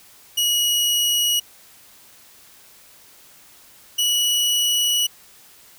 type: tone pair in turn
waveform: sawtooth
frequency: 2908 / 2933 Hz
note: F#7 / F#7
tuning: -31 / -16 cents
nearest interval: unison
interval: 15 cents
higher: second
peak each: -14 dBFS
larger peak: neither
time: 0.37-1.4 / 3.98-5.07 s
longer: second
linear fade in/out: 10 ms
effects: white hiss -49 dBFS RMS until 5.78 s